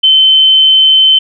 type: tone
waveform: sine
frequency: 3074 Hz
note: G7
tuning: 35 cents flat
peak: -3 dBFS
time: 0.03-1.19 s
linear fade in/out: 10 ms
effects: none